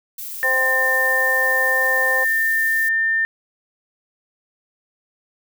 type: noise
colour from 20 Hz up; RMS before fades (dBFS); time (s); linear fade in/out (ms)
violet; -31; 0.18-2.89; 5
type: tone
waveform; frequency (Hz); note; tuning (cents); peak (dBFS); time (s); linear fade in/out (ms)
sine; 1800; A6; +39; -16; 0.43-3.25; 0
type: harmonic tone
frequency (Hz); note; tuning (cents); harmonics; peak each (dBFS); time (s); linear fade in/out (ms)
260.2; C4; -9; 2 / 3 / 4; -24 / -28 / -30; 0.43-2.25; 20
effects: none